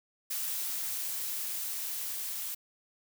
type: noise with level ramp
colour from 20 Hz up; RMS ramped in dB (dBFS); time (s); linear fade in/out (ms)
blue; -34 to -37; 0.3-2.55; 10
effects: none